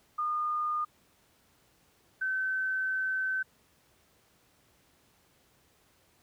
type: tone pair in turn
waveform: sine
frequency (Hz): 1219 / 1532.2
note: D#6 / G6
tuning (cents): -36 / -40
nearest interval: major third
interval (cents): 396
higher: second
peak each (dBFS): -28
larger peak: neither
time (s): 0.18-0.85 / 2.21-3.43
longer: second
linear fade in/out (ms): 10
effects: pink hiss -66 dBFS RMS until 6.22 s + high-pass 60 Hz 12 dB/octave